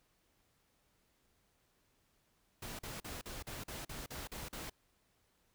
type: noise bursts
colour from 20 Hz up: pink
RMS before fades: -45 dBFS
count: 10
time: 2.62-4.698 s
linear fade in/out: 5 ms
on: 170 ms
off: 42 ms
effects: pink hiss -75 dBFS RMS until 5.54 s